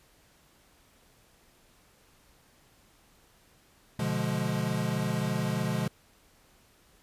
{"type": "chord", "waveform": "square", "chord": "B diminished seventh", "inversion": "none", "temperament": "equal with one note detuned", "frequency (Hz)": [123.47, 146.83, 174.61, 210.3], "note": ["B2", "D3", "F3", "Ab3"], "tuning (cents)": [0, 0, 0, 22], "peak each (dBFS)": -34, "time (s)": [3.99, 5.88], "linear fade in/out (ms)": 5, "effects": ["pink hiss -62 dBFS RMS until 7.02 s", "resampled to 32000 Hz"]}